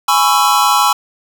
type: chord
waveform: square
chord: C# minor seventh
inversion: second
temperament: just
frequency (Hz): 831.5 / 997.9 / 1108.7 / 1330.5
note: G#5 / B5 / C#6 / E6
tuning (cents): +2 / +18 / 0 / +16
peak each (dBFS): -16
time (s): 0.08-0.93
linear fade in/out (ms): 5
effects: none